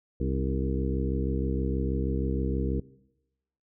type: harmonic tone with a mistuned harmonic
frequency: 66.3 Hz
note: C2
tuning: 23 cents sharp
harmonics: 1 / 2 / 3 / 4 / 5 / 6 / 7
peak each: -29 / -32 / -34 / -35 / -36 / -37 / -37 dBFS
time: 0.2-2.8 s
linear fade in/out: 5 ms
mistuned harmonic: 5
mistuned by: -40 cents
effects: noise-tail reverb RT60 0.9 s tail -20 dB re dry